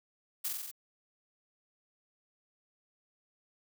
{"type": "noise with echo", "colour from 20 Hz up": "blue", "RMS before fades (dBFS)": -34, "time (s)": [0.44, 0.49], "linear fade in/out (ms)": 10, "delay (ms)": 45, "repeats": 5, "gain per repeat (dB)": -2, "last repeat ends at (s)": 0.715, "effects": []}